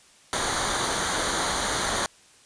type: noise with comb filter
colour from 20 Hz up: pink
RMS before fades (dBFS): -26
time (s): 0.33-2.06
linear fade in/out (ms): 0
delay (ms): 0.38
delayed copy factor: -0.7
effects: white hiss -55 dBFS RMS until 2.45 s + resampled to 22050 Hz

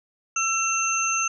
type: tone cluster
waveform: sine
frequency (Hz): 1334 / 2710 / 6290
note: E6 / E7 / G8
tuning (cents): +20 / +47 / +5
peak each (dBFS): -26 / -26 / -25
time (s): 0.36-1.28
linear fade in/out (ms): 5
effects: none

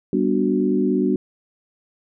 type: chord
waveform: sine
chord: G major seventh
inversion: none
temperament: equal with one note detuned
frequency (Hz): 196 / 244.5 / 293.7 / 370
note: G3 / B3 / D4 / F#4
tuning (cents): 0 / -17 / 0 / 0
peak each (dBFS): -22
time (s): 0.13-1.16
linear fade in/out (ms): 2
effects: none

